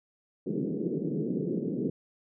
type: band-pass noise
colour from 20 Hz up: pink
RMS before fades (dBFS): -31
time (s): 0.46-1.9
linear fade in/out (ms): 5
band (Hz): 150 to 450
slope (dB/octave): 48
effects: none